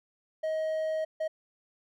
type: tone bursts at uneven times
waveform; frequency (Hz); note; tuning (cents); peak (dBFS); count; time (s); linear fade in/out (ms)
triangle; 631; D#5; +24; -26; 2; 0.43-1.05 / 1.2-1.28; 10
effects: none